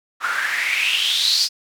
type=noise with band-pass filter sweep; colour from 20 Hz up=white; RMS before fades=-20 dBFS; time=0.2-1.49 s; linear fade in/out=50 ms; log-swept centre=1300 to 5000 Hz; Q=6.8; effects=none